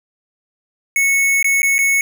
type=tone with dropouts; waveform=square; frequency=2205 Hz; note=C#7; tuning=10 cents flat; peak=-13 dBFS; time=0.96-2.01 s; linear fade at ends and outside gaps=1 ms; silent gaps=1.427-1.444 / 1.62-1.63 / 1.782-1.789 s; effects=none